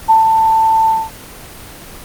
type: tone with ADSR envelope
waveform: sine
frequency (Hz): 889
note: A5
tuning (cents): +18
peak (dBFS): -4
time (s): 0.08-1.1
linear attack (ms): 22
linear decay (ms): 140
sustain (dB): -4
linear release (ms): 210
effects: pink hiss -33 dBFS RMS until 2.04 s + Opus 24 kbps